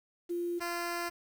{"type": "tone pair in turn", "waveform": ["sine", "10% pulse"], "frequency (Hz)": [346.8, 345], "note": ["F4", "F4"], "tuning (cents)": [-12, -21], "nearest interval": "unison", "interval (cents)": 9, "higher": "first", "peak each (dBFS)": [-31, -25], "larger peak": "second", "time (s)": [[0.29, 0.6], [0.6, 1.1]], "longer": "second", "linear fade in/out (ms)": 20, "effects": ["9-bit"]}